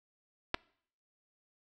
clicks, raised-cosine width 0.3 ms, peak -15 dBFS, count 2, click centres 0.543 / 0.546 s, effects noise-tail reverb RT60 0.6 s tail -25 dB re dry

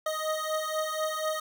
25% pulse beating tone pair, 622.3 / 626.4 Hz, D#5 / D#5, 0 / +11 cents, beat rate 4.1 Hz, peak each -28 dBFS, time 0.06-1.4 s, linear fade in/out 5 ms, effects none

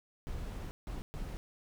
brown noise bursts at uneven times, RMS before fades -40 dBFS, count 3, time 0.27-0.71 / 0.87-1.02 / 1.14-1.37 s, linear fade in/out 0 ms, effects none

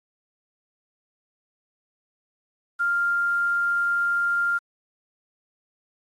sine tone with quantisation, 1396.9 Hz, F6, in tune, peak -20 dBFS, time 2.79-4.59 s, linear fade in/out 20 ms, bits 8, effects AAC 32 kbps

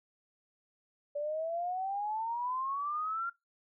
sine exponential sweep, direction up, 575 to 1396.9 Hz, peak -32 dBFS, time 1.15-3.3 s, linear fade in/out 10 ms, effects noise-tail reverb RT60 0.2 s tail -22 dB re dry

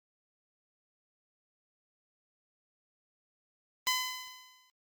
10% pulse tone with exponential decay, 1015 Hz, B5, 47 cents sharp, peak -17 dBFS, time 3.87-4.7 s, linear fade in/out 0 ms, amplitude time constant 180 ms, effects Opus 24 kbps

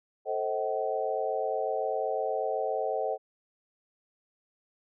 sine chord, A diminished seventh, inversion none, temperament just, 440 / 528 / 633.6 / 760.3 Hz, A4 / C5 / Eb5 / Gb5, 0 / +16 / +31 / +47 cents, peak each -33 dBFS, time 0.25-3.18 s, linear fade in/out 50 ms, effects none

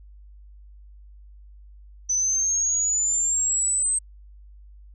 sine exponential sweep, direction up, 6000 to 8310 Hz, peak -20 dBFS, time 2.09-3.99 s, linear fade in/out 10 ms, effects added 50 Hz sine -44 dBFS peak until 4.94 s

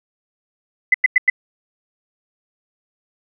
sine tone bursts, 2021 Hz, B6, 39 cents sharp, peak -8 dBFS, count 4, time 0.92-1.3 s, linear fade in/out 5 ms, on 23 ms, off 96 ms, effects none

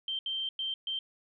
sine tone bursts at uneven times, 3136 Hz, G7, in tune, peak -31 dBFS, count 4, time 0.08-0.19 / 0.26-0.49 / 0.59-0.74 / 0.87-0.99 s, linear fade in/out 2 ms, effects none

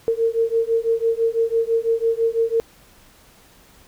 sine beating tone pair, 453.8 / 459.8 Hz, A#4 / A#4, -47 / -24 cents, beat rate 6 Hz, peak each -20 dBFS, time 0.08-2.6 s, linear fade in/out 0 ms, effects pink hiss -51 dBFS RMS until 3.87 s

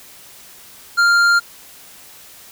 sine tone with hard clipping, 1396.9 Hz, F6, in tune, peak -12 dBFS, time 0.97-1.4 s, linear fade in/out 20 ms, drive 9 dB, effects white hiss -42 dBFS RMS until 2.51 s

